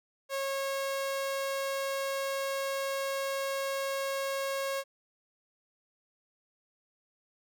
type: tone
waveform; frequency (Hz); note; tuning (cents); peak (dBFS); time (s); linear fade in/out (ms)
sawtooth; 546; C#5; -26; -27; 0.29-4.84; 50
effects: none